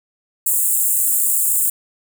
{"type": "high-pass noise", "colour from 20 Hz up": "pink", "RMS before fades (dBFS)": -17, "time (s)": [0.46, 1.7], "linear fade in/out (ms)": 5, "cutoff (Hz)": 7300, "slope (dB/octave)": 96, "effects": []}